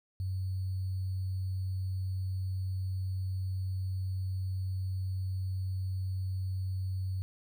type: tone with sample-and-hold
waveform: sine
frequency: 94 Hz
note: F#2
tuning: 28 cents sharp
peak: -31 dBFS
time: 0.2-7.22 s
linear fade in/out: 0 ms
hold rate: 4410 Hz
effects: none